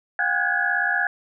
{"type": "tone cluster", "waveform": "sine", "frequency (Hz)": [714, 795, 1464, 1634, 1691], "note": ["F5", "G5", "F#6", "G#6", "G#6"], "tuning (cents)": [38, 24, -19, -29, 31], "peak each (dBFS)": [-30, -30, -25, -26, -23], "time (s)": [0.19, 1.07], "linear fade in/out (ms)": 2, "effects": []}